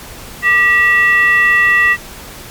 sine tone with frequency modulation, 1936 Hz, B6, 35 cents flat, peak -7 dBFS, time 0.42-1.97 s, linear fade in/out 50 ms, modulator 744 Hz, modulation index 0.58, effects pink hiss -32 dBFS RMS until 2.5 s + MP3 96 kbps

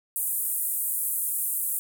white band-pass noise, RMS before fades -28 dBFS, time 0.16-1.79 s, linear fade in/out 0 ms, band 8600 to 16000 Hz, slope 48 dB/octave, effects none

